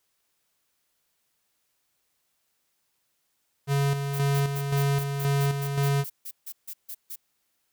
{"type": "tone with tremolo", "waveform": "square", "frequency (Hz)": 140.2, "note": "C#3", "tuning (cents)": 20, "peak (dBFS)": -22, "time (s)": [3.67, 6.05], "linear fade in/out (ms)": 50, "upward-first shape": "square", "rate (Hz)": 1.9, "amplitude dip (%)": 50}
{"type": "noise bursts", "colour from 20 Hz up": "violet", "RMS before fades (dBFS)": -37, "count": 15, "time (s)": [4.13, 7.16], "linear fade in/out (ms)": 10, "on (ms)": 62, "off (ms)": 150}
{"effects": ["white hiss -74 dBFS RMS until 7.72 s"]}